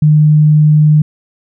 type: tone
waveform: sine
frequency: 151.9 Hz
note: D#3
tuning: 41 cents flat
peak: -4 dBFS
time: 0.02-1.02 s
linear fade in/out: 5 ms
effects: none